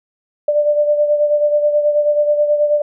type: beating tone pair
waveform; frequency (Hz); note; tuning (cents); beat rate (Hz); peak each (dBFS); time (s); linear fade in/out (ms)
sine; 591 / 600.3; D5 / D5; +11 / +38; 9.3; -12 / -20; 0.48-2.82; 5
effects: none